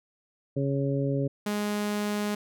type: harmonic tone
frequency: 138.59 Hz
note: C#3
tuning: in tune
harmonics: 1 / 2 / 3 / 4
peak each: -27 / -30 / -32 / -33 dBFS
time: 0.56-1.28 s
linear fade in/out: 10 ms
type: tone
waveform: sawtooth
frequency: 207.7 Hz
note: G#3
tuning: in tune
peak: -23 dBFS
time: 1.46-2.35 s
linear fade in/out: 5 ms
effects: none